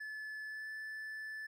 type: tone with pitch glide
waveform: triangle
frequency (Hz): 1729 to 1746.1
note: A6 to A6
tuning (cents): -31 to -14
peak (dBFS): -40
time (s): 0-1.47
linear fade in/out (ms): 10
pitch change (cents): +17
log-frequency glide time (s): 0.45-0.69
effects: none